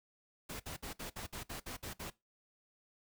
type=noise bursts; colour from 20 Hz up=pink; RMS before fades=-44 dBFS; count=10; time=0.49-2.103 s; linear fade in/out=10 ms; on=110 ms; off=57 ms; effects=noise-tail reverb RT60 0.2 s tail -19 dB re dry